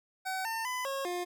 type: tone with pitch steps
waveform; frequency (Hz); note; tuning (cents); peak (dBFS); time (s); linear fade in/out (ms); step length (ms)
25% pulse; 757 / 902 / 1004 / 545 / 354.8; F#5 / A5 / B5 / C#5 / F4; +39 / +43 / +28 / -29 / +27; -29; 0.25-1.25; 20; 200
effects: none